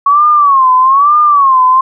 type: tone with vibrato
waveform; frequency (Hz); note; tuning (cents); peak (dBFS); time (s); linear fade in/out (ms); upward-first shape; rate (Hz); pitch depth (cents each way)
sine; 1109; C#6; 0; -4; 0.06-1.81; 5; sine; 1.1; 150
effects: none

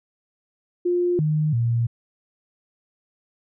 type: tone with pitch steps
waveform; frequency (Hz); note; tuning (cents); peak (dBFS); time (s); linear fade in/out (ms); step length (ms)
sine; 353.3 / 153.3 / 117.3; F4 / D#3 / A#2; +20 / -25 / +11; -18; 0.85-1.87; 10; 340
effects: none

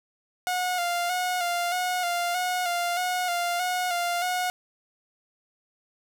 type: tone with vibrato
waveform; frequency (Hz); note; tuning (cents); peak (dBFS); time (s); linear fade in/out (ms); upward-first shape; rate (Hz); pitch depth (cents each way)
sawtooth; 712; F5; +33; -21; 0.47-4.5; 0; square; 1.6; 36
effects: none

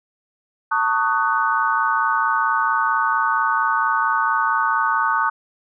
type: chord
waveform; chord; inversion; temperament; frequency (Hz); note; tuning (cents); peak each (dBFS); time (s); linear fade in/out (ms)
sine; D# half-diminished seventh; second; just; 896 / 1120.1 / 1244.5 / 1493.4; A5 / C#6 / D#6 / F#6; +31 / +18 / 0 / +16; -22; 0.71-5.3; 10
effects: none

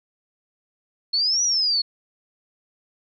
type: exponential two-way sweep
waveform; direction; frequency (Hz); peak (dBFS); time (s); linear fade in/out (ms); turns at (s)
sine; up then down; 4298 to 5920 to 4318; -18; 1.13-1.82; 10; 1.43
effects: none

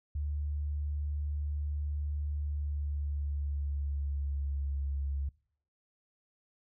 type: tone with pitch glide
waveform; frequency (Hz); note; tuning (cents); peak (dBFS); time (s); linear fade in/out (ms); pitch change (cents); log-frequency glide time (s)
sine; 73.42 to 69.62; D2 to C#2; 0 to +8; -31; 0.15-5.29; 5; -92; 2.38-4.82
effects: noise-tail reverb RT60 0.6 s tail -23 dB re dry

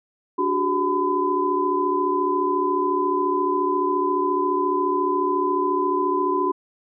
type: tone cluster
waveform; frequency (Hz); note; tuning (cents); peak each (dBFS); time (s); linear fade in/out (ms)
sine; 293 / 367.7 / 402 / 1009; D4 / F#4 / G4 / B5; -4 / -11 / +44 / +37; -27 / -23 / -29 / -22; 0.38-6.52; 10
effects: none

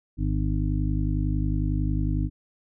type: harmonic tone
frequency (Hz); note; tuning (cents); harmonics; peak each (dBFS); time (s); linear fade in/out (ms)
51; G#1; -31; 1 / 2 / 3 / 5 / 6; -25 / -28 / -30 / -32 / -33; 0.17-2.3; 50
effects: none

